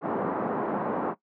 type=band-pass noise; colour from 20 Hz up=pink; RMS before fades=-29 dBFS; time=0.01-1.15 s; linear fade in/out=50 ms; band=190 to 1200 Hz; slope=24 dB/octave; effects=noise-tail reverb RT60 0.1 s tail -17 dB re dry